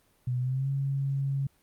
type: tone with pitch glide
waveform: sine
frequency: 124.7 to 137.57 Hz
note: B2 to C#3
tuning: +17 to -13 cents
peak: -26 dBFS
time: 0.27-1.47 s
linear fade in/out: 5 ms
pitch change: +170 cents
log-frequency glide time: 0.39-0.69 s
effects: pink hiss -66 dBFS RMS until 1.62 s + Opus 32 kbps